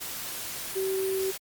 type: tone in noise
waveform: sine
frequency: 382.4 Hz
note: G4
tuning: 43 cents flat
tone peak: -26 dBFS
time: 0.75-1.32 s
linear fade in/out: 20 ms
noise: white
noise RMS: -36 dBFS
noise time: 0-1.38 s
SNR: +7 dB
effects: Opus 48 kbps